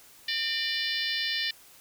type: harmonic tone with a mistuned harmonic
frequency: 591 Hz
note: D5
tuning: 11 cents sharp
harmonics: 3 / 4 / 5 / 6 / 7 / 8 / 9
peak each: -33 / -37 / -34 / -34 / -35 / -36 / -39 dBFS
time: 0.28-1.51 s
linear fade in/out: 5 ms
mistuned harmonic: 3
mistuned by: +45 cents
effects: white hiss -54 dBFS RMS until 1.8 s